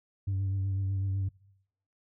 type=tone with vibrato; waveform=sine; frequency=96.9 Hz; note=G2; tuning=20 cents flat; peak=-25 dBFS; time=0.27-1.29 s; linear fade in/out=10 ms; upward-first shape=triangle; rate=8 Hz; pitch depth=32 cents each way; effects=noise-tail reverb RT60 0.8 s tail -24 dB re dry + tanh soft clip ceiling -26 dBFS